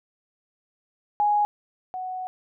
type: tone pair in turn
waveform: sine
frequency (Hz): 830.6 / 741.7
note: G#5 / F#5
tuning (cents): 0 / +4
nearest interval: major second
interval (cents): 196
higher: first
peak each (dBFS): -18 / -29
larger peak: first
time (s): 1.2-1.45 / 1.94-2.27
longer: second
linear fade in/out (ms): 0
effects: none